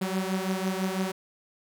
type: beating tone pair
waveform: sawtooth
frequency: 186.7 / 192.7 Hz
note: F#3 / G3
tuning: +16 / -29 cents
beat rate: 6 Hz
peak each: -25 / -27 dBFS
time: 0.01-1.12 s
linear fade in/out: 10 ms
effects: none